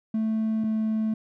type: tone pair in turn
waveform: triangle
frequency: 220 / 218.8 Hz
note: A3 / A3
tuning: 0 / -9 cents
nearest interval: unison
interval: 9 cents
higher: first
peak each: -20 dBFS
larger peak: neither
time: 0.14-0.64 / 0.64-1.14 s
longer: neither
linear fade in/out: 5 ms
effects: tanh soft clip ceiling -17 dBFS